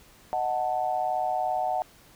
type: chord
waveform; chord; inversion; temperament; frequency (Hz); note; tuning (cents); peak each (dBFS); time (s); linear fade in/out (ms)
sine; D# diminished; none; equal with one note detuned; 622.3 / 740 / 883.1; D#5 / F#5 / A5; 0 / 0 / +6; -32 / -26 / -32; 0.33-1.82; 0
effects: pink hiss -55 dBFS RMS until 2.15 s